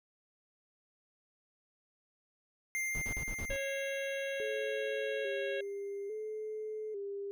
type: tone with exponential decay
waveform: square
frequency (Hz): 2102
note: C7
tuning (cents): +7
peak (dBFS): -33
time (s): 2.75-6.94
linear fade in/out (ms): 0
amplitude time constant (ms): 910
type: noise bursts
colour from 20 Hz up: brown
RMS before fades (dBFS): -40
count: 6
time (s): 2.95-3.561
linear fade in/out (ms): 0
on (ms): 66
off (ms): 43
type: harmonic tone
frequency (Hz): 548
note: C#5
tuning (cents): -20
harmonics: 1 / 3 / 4 / 5 / 6 / 7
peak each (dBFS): -36 / -42 / -48 / -46 / -50 / -53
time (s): 3.5-5.61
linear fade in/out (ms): 5
type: tone with vibrato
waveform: sine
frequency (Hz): 415.3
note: G#4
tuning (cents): 0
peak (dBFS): -37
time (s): 4.4-7.31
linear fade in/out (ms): 0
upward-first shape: square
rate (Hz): 0.59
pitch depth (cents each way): 65
effects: none